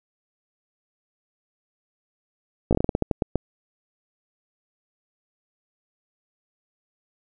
slowing click train, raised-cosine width 2 ms, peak -7 dBFS, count 12, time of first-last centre 2.71-3.357 s, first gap 17 ms, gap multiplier 1.23, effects none

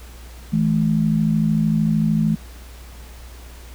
sine tone pair together, 161.8 / 215 Hz, E3 / A3, -32 / -40 cents, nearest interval perfect fourth, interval 492 cents, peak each -18 dBFS, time 0.52-2.36 s, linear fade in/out 20 ms, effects added 60 Hz sine -37 dBFS peak until 3.74 s + pink hiss -45 dBFS RMS until 3.74 s

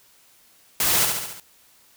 white noise with echo, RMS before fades -21 dBFS, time 0.8-1.05 s, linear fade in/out 2 ms, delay 70 ms, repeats 5, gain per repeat -4 dB, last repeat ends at 1.4 s, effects white hiss -56 dBFS RMS until 1.96 s

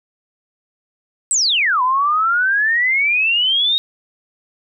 sine exponential two-way sweep, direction down then up, 8372 to 987.8 to 3774 Hz, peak -13 dBFS, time 1.31-3.78 s, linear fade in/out 0 ms, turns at 1.82 s, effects none

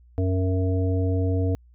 harmonic tone with a mistuned harmonic, 92.5 Hz, F#2, in tune, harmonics 1 / 3 / 5 / 7, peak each -21 / -28 / -30 / -35 dBFS, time 0.18-1.55 s, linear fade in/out 0 ms, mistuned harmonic 7, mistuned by +36 cents, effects added 60 Hz sine -50 dBFS peak until 1.74 s

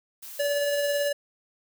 blue noise, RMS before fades -41 dBFS, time 0.22-1.09 s, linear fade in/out 10 ms
square tone with tremolo, 575 Hz, D5, 37 cents flat, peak -23 dBFS, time 0.39-1.13 s, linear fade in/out 10 ms, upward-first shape triangle, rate 18 Hz, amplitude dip 30%
effects none

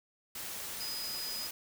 sine tone in noise, 4978 Hz, D#8, in tune, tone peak -38 dBFS, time 0.8-1.47 s, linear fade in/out 5 ms, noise white, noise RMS -41 dBFS, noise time 0.35-1.51 s, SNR 0 dB, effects none

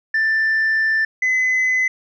sine tone pair in turn, 1773 / 2026 Hz, A6 / B6, +13 / +44 cents, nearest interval major second, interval 231 cents, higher second, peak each -13 dBFS, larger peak neither, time 0.14-1.05 / 1.22-1.88 s, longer first, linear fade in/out 5 ms, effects tanh soft clip ceiling -13 dBFS

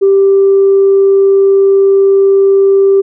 sine tone, 392 Hz, G4, in tune, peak -3 dBFS, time 0.01-3.02 s, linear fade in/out 20 ms, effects tanh soft clip ceiling 0 dBFS

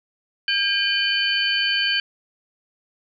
sine tone cluster, 1606 / 2422 / 3039 / 4524 Hz, G6 / D#7 / F#7 / C#8, +41 / -47 / +46 / +34 cents, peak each -23 / -27 / -22 / -26 dBFS, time 0.48-2 s, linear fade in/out 2 ms, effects none

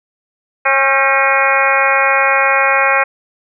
harmonic tone with a mistuned harmonic, 272.2 Hz, C#4, 31 cents flat, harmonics 2 / 3 / 4 / 5 / 6 / 7 / 8 / 9, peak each -18 / -18 / -18 / -18 / -18 / -18 / -18 / -18 dBFS, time 0.65-3.04 s, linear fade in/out 10 ms, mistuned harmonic 6, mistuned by -52 cents, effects none

